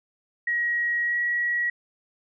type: tone with pitch glide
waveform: sine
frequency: 1900 to 1917.6 Hz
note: A#6 to A#6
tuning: +33 to +48 cents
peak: -22 dBFS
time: 0.47-1.7 s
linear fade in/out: 5 ms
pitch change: +15 cents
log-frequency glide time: 1.04-1.18 s
effects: none